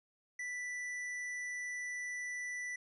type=tone with hard clipping; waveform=triangle; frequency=1975.5 Hz; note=B6; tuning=in tune; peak=-40 dBFS; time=0.39-2.76 s; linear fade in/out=5 ms; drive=12 dB; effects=resampled to 24000 Hz